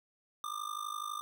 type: tone with amplitude modulation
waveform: square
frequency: 1200 Hz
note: D6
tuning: 37 cents sharp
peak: -34 dBFS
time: 0.44-1.21 s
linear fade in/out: 0 ms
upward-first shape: sine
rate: 52 Hz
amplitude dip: 85%
effects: none